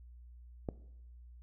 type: click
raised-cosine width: 2 ms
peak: -22 dBFS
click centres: 0.688 s
effects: noise-tail reverb RT60 0.8 s tail -18 dB re dry + added 60 Hz sine -51 dBFS peak until 1.42 s